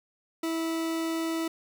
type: tone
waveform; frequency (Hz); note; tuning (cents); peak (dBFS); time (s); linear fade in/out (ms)
40% pulse; 326.9; E4; -14; -27; 0.43-1.48; 5
effects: none